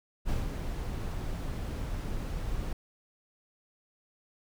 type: noise with ADSR envelope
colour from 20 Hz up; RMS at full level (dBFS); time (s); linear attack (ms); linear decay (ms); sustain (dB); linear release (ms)
brown; -29; 0.25-2.73; 45; 170; -5; 3
effects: none